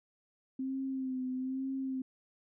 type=tone with vibrato; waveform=sine; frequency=261.6 Hz; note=C4; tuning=in tune; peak=-33 dBFS; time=0.59-2.02 s; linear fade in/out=5 ms; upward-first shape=sine; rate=1.1 Hz; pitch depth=39 cents each way; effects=none